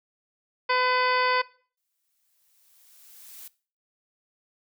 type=harmonic tone; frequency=504 Hz; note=B4; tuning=35 cents sharp; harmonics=1 / 2 / 3 / 4 / 5 / 6 / 7 / 9 / 10; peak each=-28 / -24 / -29 / -29 / -32 / -38 / -38 / -34 / -43 dBFS; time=0.69-1.42 s; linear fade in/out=10 ms
type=noise with exponential growth; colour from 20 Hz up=blue; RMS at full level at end=-42 dBFS; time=1.77-3.48 s; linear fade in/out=5 ms; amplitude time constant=370 ms
effects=noise-tail reverb RT60 0.4 s tail -20 dB re dry